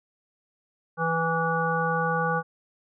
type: harmonic tone with a mistuned harmonic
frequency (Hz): 164.81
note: E3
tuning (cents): 0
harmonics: 1 / 3 / 5 / 7 / 9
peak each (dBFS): -29 / -29 / -29 / -29 / -29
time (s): 0.97-2.43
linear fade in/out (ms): 50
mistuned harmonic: 9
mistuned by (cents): -25
effects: none